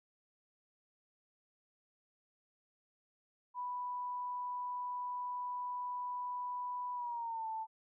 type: tone with pitch glide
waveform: sine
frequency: 987.8 to 885.1 Hz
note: B5 to A5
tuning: 0 to +10 cents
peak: -37 dBFS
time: 3.54-7.67 s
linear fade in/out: 50 ms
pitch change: -190 cents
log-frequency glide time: 6.94-7.47 s
effects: none